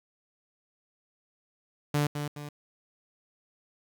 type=tone with echo; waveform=sawtooth; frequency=146.83 Hz; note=D3; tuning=in tune; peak=-20 dBFS; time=1.94-2.07 s; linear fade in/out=5 ms; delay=210 ms; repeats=2; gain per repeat=-7 dB; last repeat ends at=2.49 s; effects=9-bit